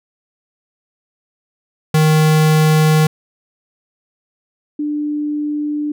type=tone pair in turn; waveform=square / sine; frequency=155.56 / 296.9 Hz; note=D#3 / D4; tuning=0 / +19 cents; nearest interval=major seventh; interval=1119 cents; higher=second; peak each=-10 / -17 dBFS; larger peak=first; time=1.94-3.07 / 4.79-5.92 s; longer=neither; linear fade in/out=5 ms; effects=none